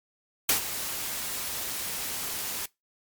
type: noise with ADSR envelope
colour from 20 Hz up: white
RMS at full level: -21 dBFS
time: 0.49-2.66 s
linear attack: 3 ms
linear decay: 110 ms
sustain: -12 dB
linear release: 7 ms
effects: noise-tail reverb RT60 0.2 s tail -23 dB re dry + MP3 96 kbps